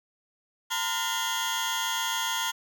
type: tone cluster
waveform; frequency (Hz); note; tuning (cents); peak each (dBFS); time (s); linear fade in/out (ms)
30% pulse; 911 / 1018 / 1415 / 3165 / 3362; A#5 / C6 / F6 / G7 / G#7; -40 / -48 / +22 / +16 / +20; -31; 0.7-2.52; 20
effects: none